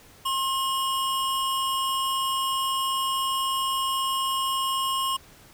square tone pair together, 1066.4 / 2885 Hz, C6 / F#7, +33 / -44 cents, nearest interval octave + perfect fourth, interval 1723 cents, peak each -26 / -30 dBFS, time 0.25-5.17 s, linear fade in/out 10 ms, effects pink hiss -52 dBFS RMS until 5.53 s

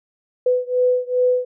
sine beating tone pair, 498.7 / 501.2 Hz, B4 / B4, +17 / +25 cents, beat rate 2.5 Hz, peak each -18 / -19 dBFS, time 0.46-1.45 s, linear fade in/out 5 ms, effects none

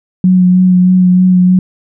sine tone with vibrato, 182.7 Hz, F#3, 22 cents flat, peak -4 dBFS, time 0.24-1.59 s, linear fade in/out 2 ms, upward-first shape sine, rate 3.2 Hz, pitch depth 18 cents each way, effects none

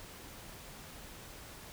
silence, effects pink hiss -50 dBFS RMS until 1.72 s

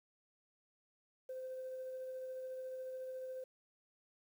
sine tone with tremolo, 517 Hz, C5, 21 cents flat, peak -40 dBFS, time 1.29-3.44 s, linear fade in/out 5 ms, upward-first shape sine, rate 14 Hz, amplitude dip 25%, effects tanh soft clip ceiling -38 dBFS + 11-bit

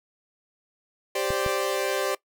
sawtooth chord, G suspended fourth, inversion none, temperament equal, 392 / 523.3 / 587.3 Hz, G4 / C5 / D5, 0 / 0 / 0 cents, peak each -25 dBFS, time 1.15-2.15 s, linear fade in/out 5 ms
clicks, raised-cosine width 5 ms, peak -20 dBFS, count 2, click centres 1.305 / 1.463 s
effects noise-tail reverb RT60 0.1 s tail -20 dB re dry

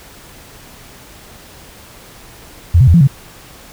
sine tone with pitch steps, 85.9 / 130.1 / 84.3 / 169.7 / 136.9 Hz, F2 / C3 / E2 / F3 / C#3, -28 / -9 / +39 / -49 / -21 cents, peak -4 dBFS, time 2.74-3.075 s, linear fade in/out 10 ms, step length 67 ms, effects pink hiss -39 dBFS RMS until 3.72 s

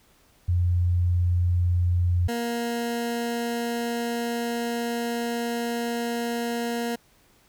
sine / 20% pulse tone pair in turn, 88.2 / 235.5 Hz, F2 / A#3, +18 / +18 cents, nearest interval octave + perfect fourth, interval 1700 cents, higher second, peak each -19 / -21 dBFS, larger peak first, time 0.48-2.28 / 2.28-6.96 s, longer second, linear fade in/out 10 ms, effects pink hiss -60 dBFS RMS until 7.48 s

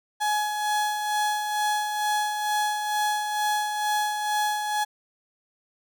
35% pulse tone with tremolo, 842 Hz, G#5, 24 cents sharp, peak -20 dBFS, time 0.2-4.85 s, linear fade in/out 20 ms, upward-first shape sine, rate 2.2 Hz, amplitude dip 45%, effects none

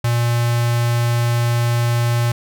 square tone with notch filter, 118.9 Hz, A#2, 35 cents sharp, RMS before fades -17 dBFS, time 0.04-2.32 s, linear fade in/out 5 ms, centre 300 Hz, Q 1.1, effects none

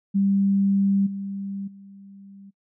sine tone with level steps, 197.2 Hz, G3, 11 cents sharp, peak -17 / -28 / -42 dBFS, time 0.14-2.51 s, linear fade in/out 20 ms, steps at 1.06 / 1.67 s, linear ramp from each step 10 ms, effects noise-tail reverb RT60 0.1 s tail -25 dB re dry

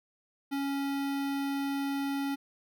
square tone with notch filter, 277.9 Hz, C#4, 4 cents sharp, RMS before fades -32 dBFS, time 0.51-2.36 s, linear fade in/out 20 ms, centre 7300 Hz, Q 1.4, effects none

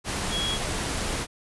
sine tone in noise, 3322 Hz, G#7, in tune, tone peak -27 dBFS, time 0.3-0.59 s, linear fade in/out 50 ms, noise pink, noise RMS -29 dBFS, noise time 0.04-1.27 s, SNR -1 dB, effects resampled to 24000 Hz

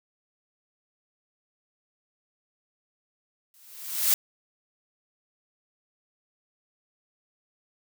blue noise with exponential growth, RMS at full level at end -19 dBFS, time 3.54-4.14 s, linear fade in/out 1 ms, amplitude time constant 130 ms, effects none

